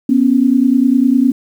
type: tone pair together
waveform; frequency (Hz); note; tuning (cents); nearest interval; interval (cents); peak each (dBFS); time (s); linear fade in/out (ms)
sine; 244.5 / 274.4; B3 / C#4; -17 / -17; major second; 200; -11; 0.09-1.32; 5
effects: 7-bit